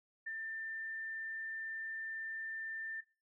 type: tone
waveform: sine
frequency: 1789 Hz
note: A6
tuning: 28 cents sharp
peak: -39 dBFS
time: 0.26-3.01 s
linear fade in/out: 10 ms
effects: noise-tail reverb RT60 0.3 s tail -19 dB re dry